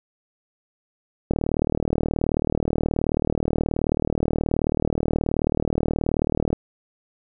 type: click train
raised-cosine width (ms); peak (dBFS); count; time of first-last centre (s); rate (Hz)
2; -8; 203; 1.31-6.53; 38.7
effects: none